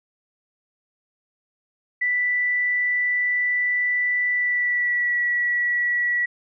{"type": "tone with pitch glide", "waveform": "sine", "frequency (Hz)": [1975.5, 1938.2], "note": ["B6", "B6"], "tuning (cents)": [0, -33], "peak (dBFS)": -19, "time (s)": [2.01, 6.26], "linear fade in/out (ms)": 10, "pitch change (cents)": -33, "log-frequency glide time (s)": [4.31, 5.19], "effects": []}